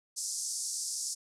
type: band-pass noise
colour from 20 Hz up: pink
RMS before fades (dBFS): -36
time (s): 0.16-1.15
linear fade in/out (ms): 20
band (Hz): 5100 to 10000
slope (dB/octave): 48
effects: none